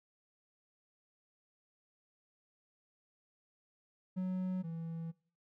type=tone pair in turn; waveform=triangle; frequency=185 / 164.82 Hz; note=F#3 / E3; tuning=0 / 0 cents; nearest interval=major second; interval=200 cents; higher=first; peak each=-31 / -37 dBFS; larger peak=first; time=4.16-4.63 / 4.63-5.12 s; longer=second; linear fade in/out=20 ms; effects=noise-tail reverb RT60 0.5 s tail -23 dB re dry